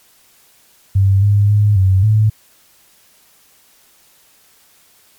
sine tone with pitch steps, 97.5 / 102.1 / 104 / 94.9 / 107.8 Hz, G2 / G#2 / G#2 / F#2 / A2, -9 / -29 / +3 / +44 / -35 cents, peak -8 dBFS, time 0.95-2.3 s, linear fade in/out 10 ms, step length 270 ms, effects white hiss -51 dBFS RMS until 5.18 s + MP3 96 kbps

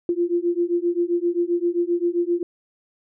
sine beating tone pair, 343.1 / 350.7 Hz, F4 / F4, -31 / +7 cents, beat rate 7.6 Hz, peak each -22 dBFS, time 0.09-2.43 s, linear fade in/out 2 ms, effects none

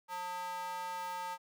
square tone with high-pass filter, 179.9 Hz, F#3, 48 cents flat, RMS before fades -40 dBFS, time 0.08-1.38 s, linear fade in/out 50 ms, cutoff 940 Hz, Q 4.2, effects none

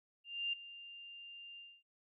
sine tone with ADSR envelope, 2794 Hz, F7, in tune, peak -33 dBFS, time 0.24-1.83 s, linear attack 290 ms, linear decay 7 ms, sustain -16 dB, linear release 250 ms, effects none

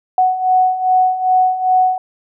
sine beating tone pair, 740 / 742.5 Hz, F#5 / F#5, 0 / +6 cents, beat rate 2.5 Hz, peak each -17 / -12 dBFS, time 0.18-1.98 s, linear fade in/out 2 ms, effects none

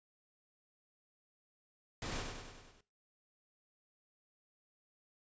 pink noise with echo, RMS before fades -41 dBFS, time 2.02-2.22 s, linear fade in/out 2 ms, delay 98 ms, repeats 6, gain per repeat -4 dB, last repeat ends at 2.808 s, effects noise-tail reverb RT60 0.3 s tail -18 dB re dry + resampled to 16000 Hz

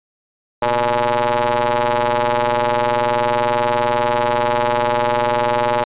sawtooth ring-modulated tone, 122.2 Hz, B2, 18 cents flat, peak -8 dBFS, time 0.62-5.84 s, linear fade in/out 5 ms, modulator 723 Hz, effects resampled to 8000 Hz

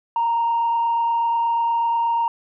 sine tone with frequency modulation, 930 Hz, A#5, 4 cents flat, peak -16 dBFS, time 0.16-2.28 s, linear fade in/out 2 ms, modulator 28.3 Hz, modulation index 0.36, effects tanh soft clip ceiling -14 dBFS

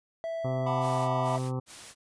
triangle tone with pitch glide, 659.3 to 651 Hz, E5 to E5, 0 to -22 cents, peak -29 dBFS, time 0.24-1.38 s, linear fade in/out 0 ms, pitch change -22 cents, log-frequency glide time 0.79-1.05 s
harmonic tone, 128.8 Hz, C3, 27 cents flat, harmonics 1 / 2 / 3 / 4 / 6 / 7 / 8 / 9 / 10, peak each -30 / -37 / -40 / -40 / -45 / -47 / -50 / -47 / -53 dBFS, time 0.44-1.6 s, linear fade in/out 10 ms
triangle chord, B minor seventh, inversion second, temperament just, 740.8 / 889 / 987.8 / 1185.3 Hz, F#5 / A5 / B5 / D6, +2 / +18 / 0 / +16 cents, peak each -33 / -35 / -31 / -35 dBFS, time 0.66-1.37 s, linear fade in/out 10 ms
white noise bursts, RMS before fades -45 dBFS, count 3, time 0.8-1.95 s, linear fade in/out 50 ms, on 290 ms, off 140 ms
effects resampled to 22050 Hz

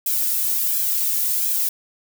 violet noise with flanger, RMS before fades -21 dBFS, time 0.06-1.69 s, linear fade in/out 5 ms, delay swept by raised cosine 1.2 to 2.3 ms, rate 1.4 Hz, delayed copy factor +1, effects none

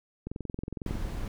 click train, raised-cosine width 3 ms, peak -22 dBFS, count 16, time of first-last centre 0.27-0.955 s, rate 21.9 Hz
brown noise, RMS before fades -34 dBFS, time 0.86-1.28 s, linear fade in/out 2 ms
effects none

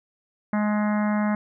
harmonic tone, 210 Hz, G#3, 19 cents sharp, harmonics 1 / 3 / 4 / 5 / 6 / 7 / 8 / 9 / 10, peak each -21 / -31 / -33 / -35 / -37 / -38 / -39 / -40 / -41 dBFS, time 0.53-1.35 s, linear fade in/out 2 ms, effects none

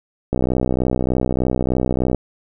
click train, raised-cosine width 2 ms, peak -5 dBFS, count 116, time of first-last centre 0.33-2.147 s, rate 63.3 Hz, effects none

